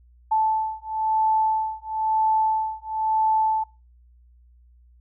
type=beating tone pair; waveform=sine; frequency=875 / 876 Hz; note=A5 / A5; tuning=-10 / -8 cents; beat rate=1 Hz; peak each=-23 dBFS; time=0.31-3.64 s; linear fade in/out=10 ms; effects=noise-tail reverb RT60 0.3 s tail -22 dB re dry + added 60 Hz sine -51 dBFS peak until 5 s